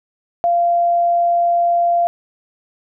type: tone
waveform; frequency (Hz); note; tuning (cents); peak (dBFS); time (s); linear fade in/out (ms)
sine; 691; F5; -19; -12; 0.44-2.07; 0
effects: none